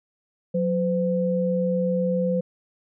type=tone pair together; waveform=sine; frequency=182 / 509.7 Hz; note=F#3 / C5; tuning=-28 / -45 cents; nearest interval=octave + tritone; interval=1783 cents; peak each=-23 dBFS; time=0.54-2.41 s; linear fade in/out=10 ms; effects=none